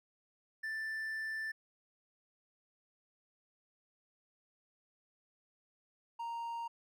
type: tone pair in turn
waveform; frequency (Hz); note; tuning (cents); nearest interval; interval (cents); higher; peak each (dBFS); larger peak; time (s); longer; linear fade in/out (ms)
triangle; 1768 / 930.6; A6 / A#5; +8 / -3; major seventh; 1111; first; -35 / -36; first; 0.63-1.52 / 6.19-6.68; first; 10
effects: none